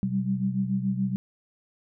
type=tone cluster; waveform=sine; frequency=126.9 / 191.3 / 198.3 Hz; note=B2 / G3 / G3; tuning=+47 / -42 / +20 cents; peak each=-31 / -26 / -30 dBFS; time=0.03-1.16 s; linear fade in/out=0 ms; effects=none